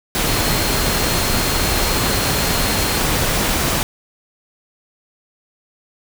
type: tone in noise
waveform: sine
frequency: 4228 Hz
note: C8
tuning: 17 cents sharp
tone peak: -28 dBFS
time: 0.27-2.98 s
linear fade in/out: 0 ms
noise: pink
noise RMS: -18 dBFS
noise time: 0.15-3.83 s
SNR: -13 dB
effects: none